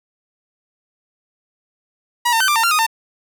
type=tone with pitch steps; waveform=sawtooth; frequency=962 / 906 / 1532 / 1185 / 907 / 1381 / 1241 / 902 Hz; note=B5 / A#5 / G6 / D6 / A#5 / F6 / D#6 / A5; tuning=-46 / -50 / -40 / +15 / -48 / -20 / -5 / +43 cents; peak=-10 dBFS; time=2.25-2.866 s; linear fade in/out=10 ms; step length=77 ms; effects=none